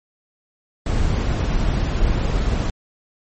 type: noise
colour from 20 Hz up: brown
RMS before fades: -19 dBFS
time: 0.86-2.7 s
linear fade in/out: 2 ms
effects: MP3 32 kbps